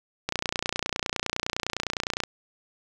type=click train; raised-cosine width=0.2 ms; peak=-9 dBFS; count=59; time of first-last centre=0.29-2.236 s; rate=29.8 Hz; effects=none